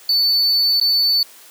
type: tone with dropouts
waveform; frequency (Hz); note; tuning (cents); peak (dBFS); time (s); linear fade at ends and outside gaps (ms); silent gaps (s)
triangle; 4495; C#8; +23; -12; 0.09-1.23; 2; 0.8-0.812
effects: white hiss -44 dBFS RMS until 1.5 s + high-pass 300 Hz 12 dB/octave